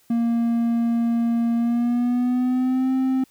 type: tone with pitch glide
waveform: triangle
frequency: 233.1 to 261.6 Hz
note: A#3 to C4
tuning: 0 to 0 cents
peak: -16 dBFS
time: 0.1-3.24 s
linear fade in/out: 5 ms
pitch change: +200 cents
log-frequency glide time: 1.56-2.92 s
effects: white hiss -59 dBFS RMS until 3.3 s